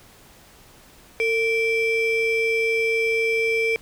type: ring-modulated tone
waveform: triangle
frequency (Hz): 1394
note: F6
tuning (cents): -4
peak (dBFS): -14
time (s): 1.2-3.76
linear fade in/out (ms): 0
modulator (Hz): 942
effects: pink hiss -50 dBFS RMS until 3.81 s